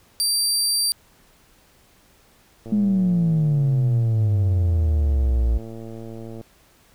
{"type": "tone", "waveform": "25% pulse", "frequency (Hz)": 4695, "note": "D8", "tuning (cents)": -1, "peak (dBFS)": -14, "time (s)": [0.2, 0.92], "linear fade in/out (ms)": 0}
{"type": "click train", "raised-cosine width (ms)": 2, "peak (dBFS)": -24, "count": 425, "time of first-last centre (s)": [2.66, 6.412], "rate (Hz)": 113}
{"type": "exponential sweep", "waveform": "sine", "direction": "down", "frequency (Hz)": [213.1, 56.9], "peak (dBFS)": -16, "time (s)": [2.72, 5.58], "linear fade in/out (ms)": 5}
{"effects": ["pink hiss -56 dBFS RMS until 6.94 s"]}